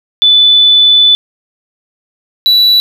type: tone pair in turn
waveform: sine / triangle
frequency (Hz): 3491 / 3944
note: A7 / B7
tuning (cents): -14 / -3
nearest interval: major second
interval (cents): 211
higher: second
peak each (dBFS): -3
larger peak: neither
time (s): 0.22-1.15 / 2.46-2.8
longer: first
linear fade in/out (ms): 0
effects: none